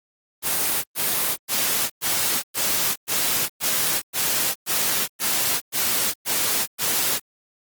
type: noise bursts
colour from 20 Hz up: white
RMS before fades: -22 dBFS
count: 13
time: 0.42-7.2 s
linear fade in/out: 50 ms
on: 420 ms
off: 110 ms
effects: high-pass 100 Hz 12 dB/octave + Opus 24 kbps